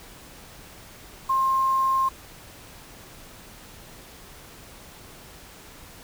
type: tone with quantisation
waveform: sine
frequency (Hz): 1062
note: C6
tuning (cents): +25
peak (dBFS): -19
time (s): 1.29-2.09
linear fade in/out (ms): 10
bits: 7
effects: pink hiss -46 dBFS RMS until 6.03 s

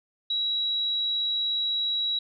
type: tone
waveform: sine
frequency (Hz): 3881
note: B7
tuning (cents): -31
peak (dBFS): -24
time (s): 0.3-2.19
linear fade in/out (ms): 5
effects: none

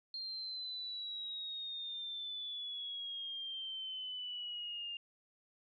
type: exponential sweep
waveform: sine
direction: down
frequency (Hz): 4211 to 2801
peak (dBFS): -40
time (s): 0.14-4.97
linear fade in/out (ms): 2
effects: none

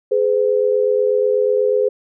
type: tone pair together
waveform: sine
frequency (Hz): 418.8 / 507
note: G#4 / B4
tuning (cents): +15 / +45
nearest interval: minor third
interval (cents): 330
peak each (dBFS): -16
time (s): 0.11-1.89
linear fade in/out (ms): 10
effects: none

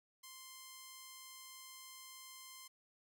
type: tone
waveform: 5% pulse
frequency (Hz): 1046.5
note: C6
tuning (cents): 0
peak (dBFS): -40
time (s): 0.23-2.68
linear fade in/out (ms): 10
effects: none

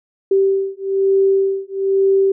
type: beating tone pair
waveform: sine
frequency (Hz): 388.5 / 389.6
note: G4 / G4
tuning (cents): -16 / -11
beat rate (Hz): 1.1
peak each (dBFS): -16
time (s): 0.31-2.32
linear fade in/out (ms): 5
effects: none

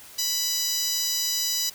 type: tone with high-pass filter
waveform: 10% pulse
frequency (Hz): 987.8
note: B5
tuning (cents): 0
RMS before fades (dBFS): -26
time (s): 0.18-1.7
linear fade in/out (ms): 10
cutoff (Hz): 5200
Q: 1.2
effects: white hiss -46 dBFS RMS until 1.74 s

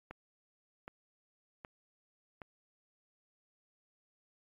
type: click train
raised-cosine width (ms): 0.5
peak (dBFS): -30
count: 4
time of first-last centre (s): 0.11-2.418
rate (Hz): 1.3
effects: AAC 64 kbps

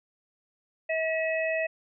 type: harmonic tone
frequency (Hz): 643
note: E5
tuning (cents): -43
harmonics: 1 / 3 / 4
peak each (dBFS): -27 / -32 / -33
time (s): 0.89-1.67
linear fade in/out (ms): 10
effects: none

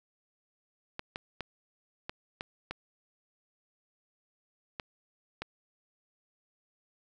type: clicks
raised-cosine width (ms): 0.3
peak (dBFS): -20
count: 8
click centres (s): 0.994 / 1.159 / 1.407 / 2.095 / 2.409 / 2.71 / 4.798 / 5.42
effects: none

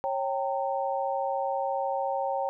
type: tone cluster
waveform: sine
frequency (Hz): 548 / 782 / 915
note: C#5 / G5 / A#5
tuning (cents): -20 / -4 / -32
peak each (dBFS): -30 / -30 / -33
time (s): 0.04-2.49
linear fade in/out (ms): 0
effects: none

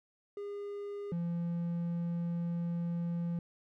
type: tone pair in turn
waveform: triangle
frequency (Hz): 406.7 / 171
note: G#4 / F3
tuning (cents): -36 / -36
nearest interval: octave + minor third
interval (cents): 1500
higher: first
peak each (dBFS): -36 / -30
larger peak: second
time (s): 0.37-1.12 / 1.12-3.39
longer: second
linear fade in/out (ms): 2
effects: none

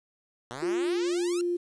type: exponential sweep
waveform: 5% pulse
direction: up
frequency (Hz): 116.2 to 1405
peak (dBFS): -25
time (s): 0.51-1.41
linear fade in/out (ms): 0
type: tone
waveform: sine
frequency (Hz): 350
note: F4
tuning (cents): +4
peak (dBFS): -25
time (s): 0.62-1.57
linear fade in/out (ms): 10
effects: resampled to 22050 Hz + 10-bit

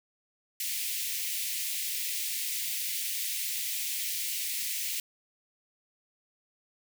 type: high-pass noise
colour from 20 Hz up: white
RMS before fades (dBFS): -33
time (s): 0.6-5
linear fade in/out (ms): 2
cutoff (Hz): 2000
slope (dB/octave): 48
effects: none

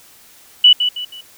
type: tone with echo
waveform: sine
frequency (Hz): 2960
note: F#7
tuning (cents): 0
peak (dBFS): -4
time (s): 0.64-0.73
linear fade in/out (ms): 5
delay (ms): 160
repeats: 3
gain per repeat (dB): -9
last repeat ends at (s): 1.21
effects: white hiss -46 dBFS RMS until 1.37 s

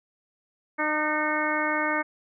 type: harmonic tone with a mistuned harmonic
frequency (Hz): 304.3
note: D#4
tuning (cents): -38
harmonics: 1 / 2 / 3 / 4 / 5 / 6 / 7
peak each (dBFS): -31 / -31 / -31 / -31 / -31 / -31 / -31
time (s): 0.78-2.03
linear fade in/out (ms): 20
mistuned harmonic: 7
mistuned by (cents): +39
effects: none

